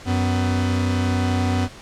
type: tone pair together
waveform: 45% pulse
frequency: 94 / 250.4 Hz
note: F#2 / B3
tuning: +28 / +24 cents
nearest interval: octave + perfect fourth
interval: 1696 cents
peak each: -20 / -23 dBFS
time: 0.05-1.69 s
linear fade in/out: 50 ms
effects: pink hiss -41 dBFS RMS until 1.81 s + low-pass 7000 Hz 12 dB/octave